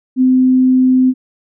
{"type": "tone", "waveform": "sine", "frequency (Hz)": 257, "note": "C4", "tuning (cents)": -31, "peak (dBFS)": -7, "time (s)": [0.16, 1.14], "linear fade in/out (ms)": 50, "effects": []}